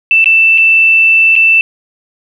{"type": "tone with dropouts", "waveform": "sine", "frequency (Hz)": 2659, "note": "E7", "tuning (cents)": 14, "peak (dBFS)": -4, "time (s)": [0.11, 1.61], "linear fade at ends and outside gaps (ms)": 1, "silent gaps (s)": [[0.243, 0.258], [0.577, 0.581], [1.355, 1.362]], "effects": ["7-bit"]}